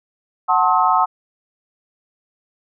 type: chord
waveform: sine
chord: F# diminished seventh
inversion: none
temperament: just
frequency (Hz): 740 / 888 / 1065.6 / 1278.7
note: F#5 / A5 / C6 / Eb6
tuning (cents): 0 / +16 / +31 / +47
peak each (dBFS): -18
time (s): 0.48-1.06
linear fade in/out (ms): 20
effects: none